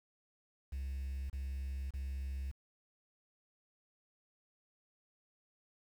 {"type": "tone bursts", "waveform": "triangle", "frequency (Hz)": 67.3, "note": "C2", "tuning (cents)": 49, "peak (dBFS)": -34, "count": 3, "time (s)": [0.72, 2.516], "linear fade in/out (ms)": 10, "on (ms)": 580, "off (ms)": 28, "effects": ["tanh soft clip ceiling -33 dBFS", "10-bit"]}